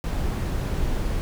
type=noise; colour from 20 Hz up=brown; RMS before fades=-25 dBFS; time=0.04-1.21 s; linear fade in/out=0 ms; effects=none